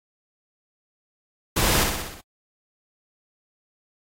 pink noise with echo, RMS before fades -21 dBFS, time 1.56-1.84 s, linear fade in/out 10 ms, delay 62 ms, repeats 6, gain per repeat -4 dB, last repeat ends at 2.212 s, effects AAC 48 kbps

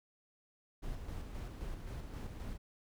brown noise with tremolo, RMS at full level -42 dBFS, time 0.82-2.58 s, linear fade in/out 20 ms, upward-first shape square, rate 3.8 Hz, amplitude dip 35%, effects none

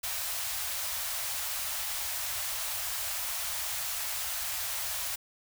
white band-stop noise, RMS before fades -34 dBFS, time 0.03-5.16 s, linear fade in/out 10 ms, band 110 to 580 Hz, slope 48 dB/octave, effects none

